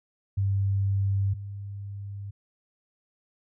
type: tone pair in turn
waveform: sine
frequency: 98.4 / 100 Hz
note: G2 / G2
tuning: +7 / +35 cents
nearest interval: unison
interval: 28 cents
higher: second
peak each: -22 / -34 dBFS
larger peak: first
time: 0.37-1.34 / 1.34-2.31 s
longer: neither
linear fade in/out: 10 ms
effects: none